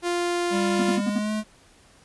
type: tone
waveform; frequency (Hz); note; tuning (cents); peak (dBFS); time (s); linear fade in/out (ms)
sawtooth; 349.2; F4; 0; -19; 0.02-1; 50
type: tone with pitch glide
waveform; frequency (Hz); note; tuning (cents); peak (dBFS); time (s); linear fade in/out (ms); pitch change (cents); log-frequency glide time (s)
square; 197.7 to 214.4; G3 to A3; +15 to -45; -25; 0.5-1.44; 50; +140; 0.9-1.32
type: tone bursts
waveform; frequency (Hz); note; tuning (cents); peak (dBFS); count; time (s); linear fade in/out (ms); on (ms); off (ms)
triangle; 241.8; B3; -36; -20; 5; 0.79-1.189; 5; 35; 56
effects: pink hiss -55 dBFS RMS until 2.04 s + resampled to 24000 Hz